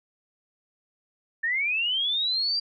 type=linear sweep; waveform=sine; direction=up; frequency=1760 to 4764 Hz; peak=-23 dBFS; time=1.43-2.6 s; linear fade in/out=10 ms; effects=none